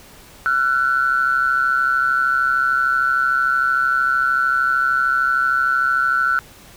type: tone pair together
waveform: sine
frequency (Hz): 1354 / 1487.2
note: E6 / F#6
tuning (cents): +46 / +8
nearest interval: major second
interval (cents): 162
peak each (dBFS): -17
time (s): 0.46-6.39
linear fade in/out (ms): 0
effects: tanh soft clip ceiling -7 dBFS + pink hiss -44 dBFS RMS until 6.76 s